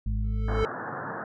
harmonic tone, 52.8 Hz, G#1, 29 cents sharp, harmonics 1 / 2 / 4, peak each -26 / -31 / -37 dBFS, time 0.06-0.64 s, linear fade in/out 5 ms
square tone with exponential growth, 440 Hz, A4, in tune, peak -22 dBFS, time 0.24-0.65 s, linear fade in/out 0 ms, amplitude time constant 88 ms
white band-pass noise, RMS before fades -35 dBFS, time 0.48-1.24 s, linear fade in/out 2 ms, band 100 to 1700 Hz, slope 96 dB/octave
effects low-pass 3000 Hz 12 dB/octave

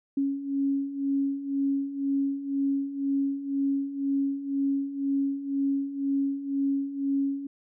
sine beating tone pair, 275.2 / 277.2 Hz, C#4 / C#4, -12 / 0 cents, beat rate 2 Hz, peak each -31 / -26 dBFS, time 0.17-7.47 s, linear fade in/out 5 ms, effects none

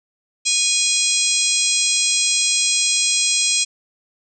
harmonic tone with a mistuned harmonic, 822 Hz, G#5, 18 cents flat, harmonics 3 / 4 / 5 / 6 / 7 / 8 / 9 / 10, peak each -24 / -24 / -24 / -24 / -24 / -24 / -24 / -24 dBFS, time 0.45-3.65 s, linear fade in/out 20 ms, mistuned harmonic 6, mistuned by +44 cents, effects none

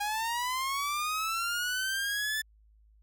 sawtooth linear sweep, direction up, 814 to 1760 Hz, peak -26 dBFS, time 0-2.42 s, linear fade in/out 10 ms, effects added 53 Hz sine -58 dBFS peak until 3.02 s

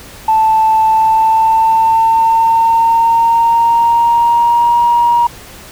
sine tone with pitch glide, 880 to 948.6 Hz, A5 to A#5, 0 to +30 cents, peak -6 dBFS, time 0.28-5.27 s, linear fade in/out 5 ms, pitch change +130 cents, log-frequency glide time 0.86-4.79 s, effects tanh soft clip ceiling -2 dBFS + pink hiss -34 dBFS RMS until 5.71 s

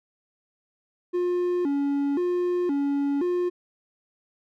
triangle tone with vibrato, 316.8 Hz, D#4, 31 cents sharp, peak -20 dBFS, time 1.13-3.5 s, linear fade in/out 20 ms, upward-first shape square, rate 0.96 Hz, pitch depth 200 cents each way, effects none

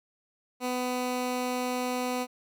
15% pulse tone, 250 Hz, B3, 21 cents sharp, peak -22 dBFS, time 0.6-2.27 s, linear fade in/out 50 ms, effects none

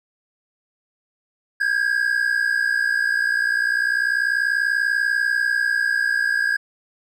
triangle tone pair together, 1600.9 / 1661.2 Hz, G6 / G#6, +36 / 0 cents, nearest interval minor second, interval 64 cents, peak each -19 dBFS, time 1.6-6.57 s, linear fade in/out 10 ms, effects none

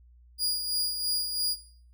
sawtooth tone with tremolo, 4865 Hz, D#8, 40 cents flat, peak -22 dBFS, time 0.38-1.57 s, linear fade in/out 50 ms, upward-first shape sine, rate 3 Hz, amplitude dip 50%, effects noise-tail reverb RT60 0.6 s tail -19 dB re dry + added 60 Hz sine -53 dBFS peak until 1.93 s

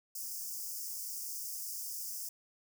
white high-pass noise, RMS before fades -41 dBFS, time 0.15-2.29 s, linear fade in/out 5 ms, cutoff 4900 Hz, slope 96 dB/octave, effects none

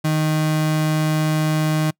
35% pulse tone, 155.3 Hz, D#3, 3 cents flat, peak -15 dBFS, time 0.04-1.91 s, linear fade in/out 10 ms, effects noise-tail reverb RT60 0.1 s tail -26 dB re dry

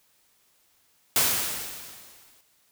white noise with exponential decay, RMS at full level -20 dBFS, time 1.16-2.41 s, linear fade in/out 2 ms, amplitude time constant 270 ms, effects white hiss -65 dBFS RMS until 2.71 s

